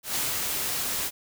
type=noise with ADSR envelope; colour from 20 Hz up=white; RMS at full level=-27 dBFS; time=0.03-1.11 s; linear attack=130 ms; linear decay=150 ms; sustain=-2 dB; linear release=44 ms; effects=none